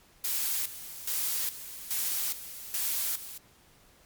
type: noise with tremolo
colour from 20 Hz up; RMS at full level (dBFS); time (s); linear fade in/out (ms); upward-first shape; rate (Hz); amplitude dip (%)
blue; -30; 0.24-3.38; 5; square; 1.2; 75
effects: pink hiss -60 dBFS RMS until 4.05 s + MP3 96 kbps

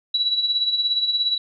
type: tone with tremolo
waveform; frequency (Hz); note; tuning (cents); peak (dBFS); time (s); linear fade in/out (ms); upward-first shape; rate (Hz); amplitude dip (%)
sine; 3922; B7; -13; -16; 0.14-1.38; 5; sine; 17; 60
effects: none

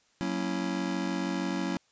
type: chord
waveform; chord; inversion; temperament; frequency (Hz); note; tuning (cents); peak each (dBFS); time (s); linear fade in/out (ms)
square; F# dominant seventh; none; just; 185 / 231.2 / 277.5 / 333; F#3 / A#3 / C#4 / E4; 0 / -14 / +2 / +18; -34 / -38 / -35 / -36; 0.21-1.77; 0
effects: white hiss -67 dBFS RMS until 1.91 s + resampled to 16000 Hz

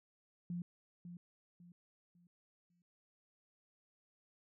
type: tone with echo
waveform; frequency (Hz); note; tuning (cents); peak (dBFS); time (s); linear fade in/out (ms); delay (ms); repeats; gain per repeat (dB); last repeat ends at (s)
sine; 174.61; F3; 0; -38; 0.5-0.62; 2; 550; 4; -9; 2.82
effects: none

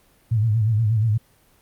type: tone with vibrato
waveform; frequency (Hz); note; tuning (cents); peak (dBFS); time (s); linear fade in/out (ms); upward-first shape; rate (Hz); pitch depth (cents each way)
sine; 110; A2; 0; -16; 0.31-1.18; 10; sine; 8.4; 100
effects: pink hiss -58 dBFS RMS until 1.61 s + Opus 32 kbps

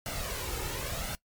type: noise with flanger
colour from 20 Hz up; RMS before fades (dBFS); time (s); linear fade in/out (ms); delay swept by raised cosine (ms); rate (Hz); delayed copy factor
pink; -35; 0.06-1.15; 0; 1.4 to 2.29; 0.94; +0.6
effects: noise-tail reverb RT60 0.1 s tail -20 dB re dry + MP3 96 kbps

